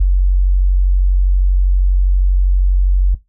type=tone; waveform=sine; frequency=46.25 Hz; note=F#1; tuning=in tune; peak=-8 dBFS; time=0-3.15 s; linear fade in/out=10 ms; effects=noise-tail reverb RT60 0.2 s tail -18 dB re dry